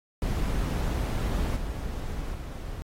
brown noise with level steps, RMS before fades -27 / -33 / -36 dBFS, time 0.22-2.82 s, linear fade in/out 0 ms, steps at 1.56 / 2.34 s, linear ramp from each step 10 ms, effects AAC 48 kbps

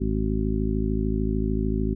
harmonic tone, 53.4 Hz, G#1, 49 cents sharp, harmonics 1 / 2 / 3 / 4 / 5 / 6 / 7, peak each -26 / -30 / -32 / -28 / -30 / -41 / -31 dBFS, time 0-1.95 s, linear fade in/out 20 ms, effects none

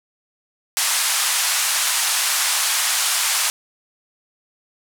white band-pass noise, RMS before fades -20 dBFS, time 0.77-3.5 s, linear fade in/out 0 ms, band 810 to 11000 Hz, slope 24 dB/octave, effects none

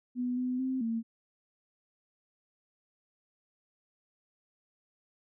sine tone with pitch steps, 247.7 / 251.9 / 260.8 / 227.8 Hz, B3 / B3 / C4 / A#3, +5 / +34 / -5 / -40 cents, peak -29 dBFS, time 0.15-1.03 s, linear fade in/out 50 ms, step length 220 ms, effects none

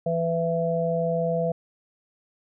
harmonic tone, 166.9 Hz, E3, 22 cents sharp, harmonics 1 / 3 / 4, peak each -27 / -26 / -26 dBFS, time 0.06-1.52 s, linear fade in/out 5 ms, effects none

